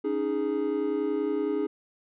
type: chord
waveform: triangle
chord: C# suspended second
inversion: none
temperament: equal with one note detuned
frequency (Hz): 280.4 / 311.1 / 415.3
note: C#4 / D#4 / G#4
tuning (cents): +20 / 0 / 0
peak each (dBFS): -30 / -28 / -26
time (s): 0.04-1.67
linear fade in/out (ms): 10
effects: resampled to 8000 Hz